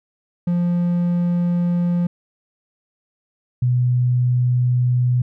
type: tone pair in turn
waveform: triangle / sine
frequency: 174.61 / 124.11 Hz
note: F3 / B2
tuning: 0 / +9 cents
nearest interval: tritone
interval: 591 cents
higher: first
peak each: -14 dBFS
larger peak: neither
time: 0.47-2.07 / 3.62-5.22 s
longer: neither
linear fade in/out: 5 ms
effects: none